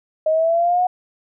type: exponential sweep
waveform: sine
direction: up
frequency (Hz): 622.3 to 735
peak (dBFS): -14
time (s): 0.26-0.87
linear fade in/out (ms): 5
effects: none